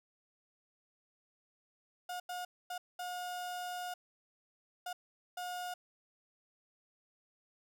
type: tone bursts at uneven times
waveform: 35% pulse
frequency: 718 Hz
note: F5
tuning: 48 cents sharp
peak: -37 dBFS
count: 6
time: 2.09-2.2 / 2.29-2.45 / 2.7-2.78 / 2.99-3.94 / 4.86-4.93 / 5.37-5.74 s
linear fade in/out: 5 ms
effects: none